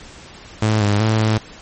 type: tone with pitch steps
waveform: sawtooth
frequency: 108.4 / 102.6 / 110 / 109.3 Hz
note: A2 / G#2 / A2 / A2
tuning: -25 / -21 / 0 / -11 cents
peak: -10 dBFS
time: 0.62-1.38 s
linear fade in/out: 5 ms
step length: 190 ms
effects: pink hiss -40 dBFS RMS until 1.61 s + MP3 32 kbps